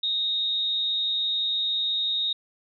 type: tone with amplitude modulation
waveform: sine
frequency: 3729 Hz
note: A#7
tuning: in tune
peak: -21 dBFS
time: 0.03-2.33 s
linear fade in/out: 5 ms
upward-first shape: sine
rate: 206 Hz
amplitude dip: 45%
effects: none